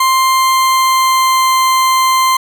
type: tone with pitch glide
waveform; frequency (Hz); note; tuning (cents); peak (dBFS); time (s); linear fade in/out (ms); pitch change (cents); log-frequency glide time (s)
40% pulse; 1050 to 1043.3; C6 to C6; +6 to -5; -8; 0-2.37; 5; -11; 0.35-1.55
effects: none